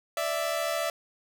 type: tone pair together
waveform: sawtooth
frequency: 587.3 / 661.3 Hz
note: D5 / E5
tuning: 0 / +5 cents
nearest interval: major second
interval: 205 cents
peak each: -28 / -25 dBFS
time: 0.17-0.9 s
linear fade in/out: 2 ms
effects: none